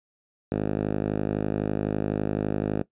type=tone with band-pass filter; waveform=5% pulse; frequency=51.91 Hz; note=G#1; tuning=in tune; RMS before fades=-27 dBFS; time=0.52-2.82 s; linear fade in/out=0 ms; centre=240 Hz; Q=0.65; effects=noise-tail reverb RT60 0.1 s tail -18 dB re dry + resampled to 8000 Hz